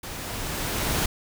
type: noise with level ramp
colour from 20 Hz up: pink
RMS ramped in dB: -36 to -24 dBFS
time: 0.03-1.06 s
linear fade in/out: 5 ms
effects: none